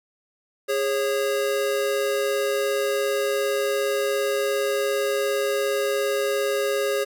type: tone pair together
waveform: square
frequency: 410 / 547.3 Hz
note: G#4 / C#5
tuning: -22 / -22 cents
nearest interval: perfect fourth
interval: 500 cents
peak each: -25 dBFS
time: 0.68-7.05 s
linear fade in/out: 20 ms
effects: none